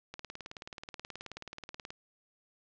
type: click train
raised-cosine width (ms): 0.2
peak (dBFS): -25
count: 34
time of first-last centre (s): 0.14-1.905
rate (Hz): 18.7
effects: low-pass 6000 Hz 12 dB/octave